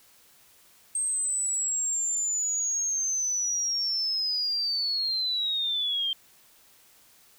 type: linear sweep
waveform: sine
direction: down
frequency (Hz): 8410 to 3147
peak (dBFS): -25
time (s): 0.95-6.13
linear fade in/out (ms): 2
effects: white hiss -58 dBFS RMS until 7.38 s